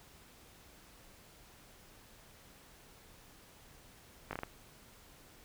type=slowing click train; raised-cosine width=0.5 ms; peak=-23 dBFS; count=5; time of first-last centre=4.31-4.434 s; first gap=20 ms; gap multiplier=1.3; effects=pink hiss -59 dBFS RMS until 5.44 s